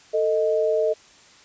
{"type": "tone pair together", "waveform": "sine", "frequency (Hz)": [444.8, 623.1], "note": ["A4", "D#5"], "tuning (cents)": [19, 2], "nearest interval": "tritone", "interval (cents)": 583, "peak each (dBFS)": -21, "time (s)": [0.13, 0.94], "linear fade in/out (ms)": 20, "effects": ["white hiss -51 dBFS RMS until 1.44 s", "resampled to 16000 Hz"]}